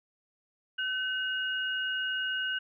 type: tone pair together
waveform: sine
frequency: 1522 / 2869 Hz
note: F#6 / F7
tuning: +48 / +46 cents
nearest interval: major seventh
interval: 1098 cents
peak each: -31 / -33 dBFS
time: 0.78-2.59 s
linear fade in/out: 10 ms
effects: none